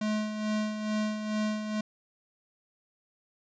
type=tone with tremolo; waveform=square; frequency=213.7 Hz; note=G#3; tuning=50 cents sharp; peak=-27 dBFS; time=0.01-1.81 s; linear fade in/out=5 ms; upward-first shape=sine; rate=2.3 Hz; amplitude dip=55%; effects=resampled to 16000 Hz